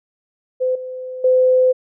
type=tone with level steps; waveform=sine; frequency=511 Hz; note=C5; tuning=41 cents flat; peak=-15 / -26 / -10 dBFS; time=0.6-1.73 s; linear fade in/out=20 ms; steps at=0.75 / 1.24 s; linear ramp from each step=5 ms; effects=none